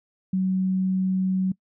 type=tone; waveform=sine; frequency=187.7 Hz; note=F#3; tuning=25 cents sharp; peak=-20 dBFS; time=0.33-1.52 s; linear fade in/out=5 ms; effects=noise-tail reverb RT60 0.1 s tail -23 dB re dry